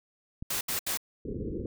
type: click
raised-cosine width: 5 ms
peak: -25 dBFS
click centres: 0.425 s
type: noise bursts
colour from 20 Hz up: white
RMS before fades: -31 dBFS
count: 3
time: 0.5-0.974 s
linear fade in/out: 5 ms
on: 110 ms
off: 72 ms
type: low-pass noise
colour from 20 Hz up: white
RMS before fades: -35 dBFS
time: 1.25-1.66 s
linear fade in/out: 2 ms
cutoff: 480 Hz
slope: 96 dB/octave
effects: none